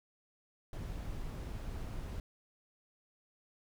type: noise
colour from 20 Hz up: brown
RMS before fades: -41 dBFS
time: 0.73-2.2 s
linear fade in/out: 2 ms
effects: none